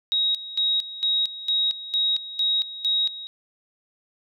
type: tone with tremolo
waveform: sine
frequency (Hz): 3794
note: A#7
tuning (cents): +30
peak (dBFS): -19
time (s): 0.12-3.27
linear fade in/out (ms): 0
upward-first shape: square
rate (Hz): 2.2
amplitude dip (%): 80
effects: none